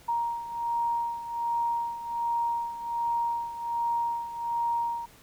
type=beating tone pair; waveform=sine; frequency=937 / 938.3 Hz; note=A#5 / A#5; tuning=+9 / +11 cents; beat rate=1.3 Hz; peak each=-28 / -33 dBFS; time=0.08-5.06 s; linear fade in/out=10 ms; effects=pink hiss -55 dBFS RMS until 5.22 s